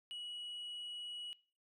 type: tone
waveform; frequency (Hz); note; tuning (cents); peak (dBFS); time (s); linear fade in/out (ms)
sine; 2921; F#7; -23; -40; 0.11-1.33; 0
effects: noise-tail reverb RT60 0.4 s tail -24 dB re dry + tanh soft clip ceiling -42 dBFS